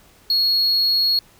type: tone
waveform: triangle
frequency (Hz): 4321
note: C#8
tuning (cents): -45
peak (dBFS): -14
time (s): 0.3-1.19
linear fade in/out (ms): 2
effects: pink hiss -52 dBFS RMS until 1.39 s